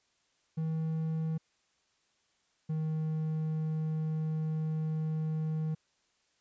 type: tone pair in turn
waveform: triangle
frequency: 159.8 / 157.05 Hz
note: D#3 / D#3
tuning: +47 / +16 cents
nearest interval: unison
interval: 31 cents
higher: first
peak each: -28 / -28 dBFS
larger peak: neither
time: 0.57-1.38 / 2.69-5.75 s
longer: second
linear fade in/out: 10 ms
effects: white hiss -73 dBFS RMS until 6.4 s + resampled to 16000 Hz